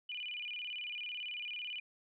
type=tone with vibrato; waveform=sine; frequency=2690 Hz; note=E7; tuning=34 cents sharp; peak=-39 dBFS; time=0.09-1.8 s; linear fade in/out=5 ms; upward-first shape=square; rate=18 Hz; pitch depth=180 cents each way; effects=none